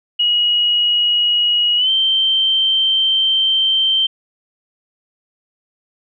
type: tone with pitch glide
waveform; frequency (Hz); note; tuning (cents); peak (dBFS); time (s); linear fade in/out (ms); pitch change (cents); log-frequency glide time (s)
sine; 2900 to 3126; F#7 to G7; -35 to -6; -12; 0.19-4.07; 10; +129; 1.77-1.9
effects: none